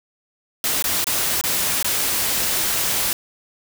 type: noise with dropouts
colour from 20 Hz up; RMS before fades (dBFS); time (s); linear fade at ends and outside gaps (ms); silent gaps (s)
white; -21; 0.64-3.13; 1; 0.824-0.841 / 1.043-1.069 / 1.412-1.438 / 1.827-1.845
effects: none